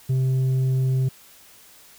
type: tone with tanh clipping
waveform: sine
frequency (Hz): 130.81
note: C3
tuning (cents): 0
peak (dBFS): -19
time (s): 0.09-1.09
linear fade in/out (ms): 10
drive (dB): 4
effects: white hiss -50 dBFS RMS until 1.98 s